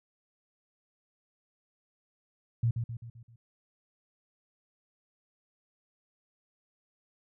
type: tone with echo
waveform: sine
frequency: 116.54 Hz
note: A#2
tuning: in tune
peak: -23 dBFS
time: 2.63-2.71 s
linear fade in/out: 5 ms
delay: 130 ms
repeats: 5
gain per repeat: -6 dB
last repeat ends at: 3.36 s
effects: none